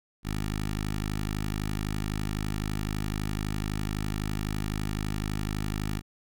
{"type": "tone with notch filter", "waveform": "10% pulse", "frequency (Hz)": 51.91, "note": "G#1", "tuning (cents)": 0, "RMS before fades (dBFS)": -31, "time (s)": [0.23, 6.02], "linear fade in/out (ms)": 50, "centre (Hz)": 560, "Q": 0.76, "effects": []}